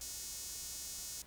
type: tone with high-pass filter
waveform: sawtooth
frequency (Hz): 365.3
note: F#4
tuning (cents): -22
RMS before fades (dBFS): -45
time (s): 0.01-1.22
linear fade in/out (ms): 2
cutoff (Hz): 6400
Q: 1.8
effects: added 60 Hz sine -60 dBFS peak until 1.26 s + pink hiss -60 dBFS RMS until 1.26 s